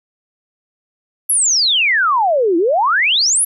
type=exponential two-way sweep; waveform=sine; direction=down then up; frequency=11630 to 321.4 to 11630 Hz; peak=-11 dBFS; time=1.29-3.45 s; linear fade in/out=10 ms; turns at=2.57 s; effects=none